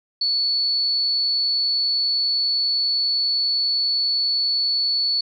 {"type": "tone", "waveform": "sine", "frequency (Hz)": 4435, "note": "C#8", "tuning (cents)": 0, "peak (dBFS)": -18, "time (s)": [0.21, 5.21], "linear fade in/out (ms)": 5, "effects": []}